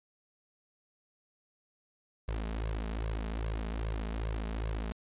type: tone with flanger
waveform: sawtooth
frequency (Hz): 54.5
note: A1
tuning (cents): -16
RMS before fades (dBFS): -35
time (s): 2.28-4.92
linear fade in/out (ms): 0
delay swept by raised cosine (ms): 1.8 to 4.8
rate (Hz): 2.5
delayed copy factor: +0.95
effects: resampled to 8000 Hz